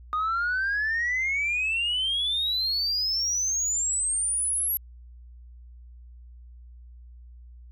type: exponential sweep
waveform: sine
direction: up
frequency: 1225 to 11700 Hz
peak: -22 dBFS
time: 0.13-4.77 s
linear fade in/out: 0 ms
effects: tanh soft clip ceiling -21 dBFS + added 60 Hz sine -44 dBFS peak until 7.71 s